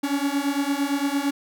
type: beating tone pair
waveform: 45% pulse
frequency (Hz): 277.2 / 286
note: C#4 / D4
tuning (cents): 0 / -46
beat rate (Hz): 8.8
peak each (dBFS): -25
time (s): 0.03-1.31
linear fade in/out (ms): 10
effects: none